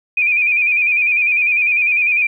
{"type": "tone with vibrato", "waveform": "sine", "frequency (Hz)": 2425, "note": "D#7", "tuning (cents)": -45, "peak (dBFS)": -12, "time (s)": [0.17, 2.27], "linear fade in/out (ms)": 5, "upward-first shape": "square", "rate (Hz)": 10, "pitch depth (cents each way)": 46, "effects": ["9-bit"]}